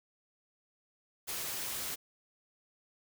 white noise, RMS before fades -38 dBFS, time 1.27-1.96 s, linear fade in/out 20 ms, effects none

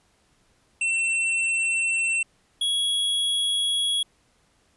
square tone pair in turn, 2697 / 3334 Hz, E7 / G#7, +39 / +6 cents, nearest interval major third, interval 367 cents, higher second, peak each -22 dBFS, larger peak neither, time 0.81-2.23 / 2.61-4.03 s, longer neither, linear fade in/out 5 ms, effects pink hiss -64 dBFS RMS until 4.76 s + resampled to 24000 Hz

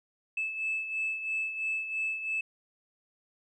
sine beating tone pair, 2616 / 2619 Hz, E7 / E7, -14 / -12 cents, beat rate 3 Hz, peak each -30 / -37 dBFS, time 0.37-2.41 s, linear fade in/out 5 ms, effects tanh soft clip ceiling -24 dBFS

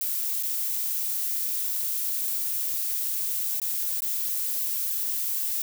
violet noise with dropouts, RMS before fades -28 dBFS, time 0.01-5.62 s, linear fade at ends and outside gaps 2 ms, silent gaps 0.427-0.432 / 3.6-3.617 / 4.005-4.02 s, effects none

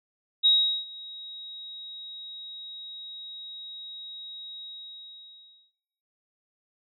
sine tone with ADSR envelope, 3800 Hz, A#7, 33 cents sharp, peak -16 dBFS, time 0.43-5.73 s, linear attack 26 ms, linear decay 390 ms, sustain -22 dB, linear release 1100 ms, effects noise-tail reverb RT60 1.0 s tail -19 dB re dry

